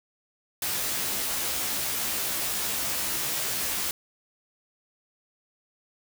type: noise with comb filter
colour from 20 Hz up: white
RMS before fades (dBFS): -29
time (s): 0.62-3.91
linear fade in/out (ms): 2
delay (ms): 15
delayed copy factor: +0.85
effects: none